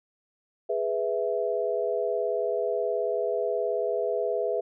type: chord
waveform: sine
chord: E major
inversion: first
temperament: equal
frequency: 415.3 / 493.9 / 659.3 Hz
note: G#4 / B4 / E5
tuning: 0 / 0 / 0 cents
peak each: -29 dBFS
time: 0.69-4.61 s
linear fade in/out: 10 ms
effects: none